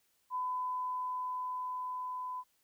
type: tone with level ramp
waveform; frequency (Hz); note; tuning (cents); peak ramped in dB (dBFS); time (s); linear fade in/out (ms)
sine; 1006; B5; +32; -32 to -37; 0.3-2.44; 50
effects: white hiss -74 dBFS RMS until 2.63 s